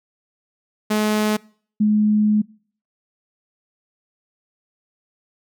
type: tone pair in turn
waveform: sawtooth / sine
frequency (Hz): 213 / 211.5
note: G#3 / G#3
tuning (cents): +44 / +32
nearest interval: unison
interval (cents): 12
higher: first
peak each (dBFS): -13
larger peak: neither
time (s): 0.9-1.37 / 1.8-2.42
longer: second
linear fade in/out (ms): 10
effects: noise-tail reverb RT60 0.5 s tail -24 dB re dry